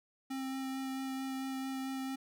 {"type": "tone with vibrato", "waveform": "square", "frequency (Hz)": 265.5, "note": "C4", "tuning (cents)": 25, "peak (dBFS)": -37, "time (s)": [0.3, 2.16], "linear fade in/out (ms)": 10, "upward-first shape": "sine", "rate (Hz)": 4.5, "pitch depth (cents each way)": 10, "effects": []}